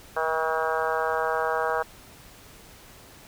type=harmonic tone; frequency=160 Hz; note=D#3; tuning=49 cents sharp; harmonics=3 / 4 / 5 / 6 / 7 / 8 / 9 / 10; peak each=-29 / -30 / -31 / -32 / -32 / -33 / -34 / -34 dBFS; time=0.16-1.83 s; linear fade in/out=10 ms; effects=pink hiss -49 dBFS RMS until 3.27 s